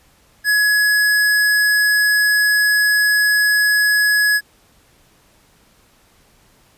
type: tone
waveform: square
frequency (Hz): 1685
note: G#6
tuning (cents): +25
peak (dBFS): -13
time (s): 0.44-4.41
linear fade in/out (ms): 50
effects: pink hiss -54 dBFS RMS until 6.77 s + resampled to 32000 Hz